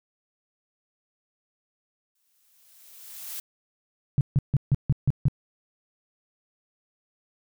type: noise with exponential growth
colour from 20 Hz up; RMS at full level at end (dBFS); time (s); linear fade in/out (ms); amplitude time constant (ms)
blue; -34; 2.15-3.4; 5; 270
type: tone bursts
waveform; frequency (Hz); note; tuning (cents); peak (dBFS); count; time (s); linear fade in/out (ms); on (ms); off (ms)
sine; 138.59; C#3; 0; -16; 7; 4.18-5.283; 0; 29; 150
effects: none